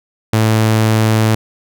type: tone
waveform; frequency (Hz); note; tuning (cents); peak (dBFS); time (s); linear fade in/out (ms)
sawtooth; 110; A2; 0; -6; 0.33-1.35; 5
effects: none